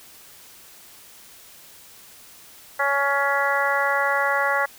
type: harmonic tone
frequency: 280 Hz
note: C#4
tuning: 18 cents sharp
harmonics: 2 / 3 / 4 / 5 / 6 / 7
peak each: -26 / -26 / -26 / -26 / -26 / -26 dBFS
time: 2.79-4.66 s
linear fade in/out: 10 ms
effects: white hiss -47 dBFS RMS until 4.78 s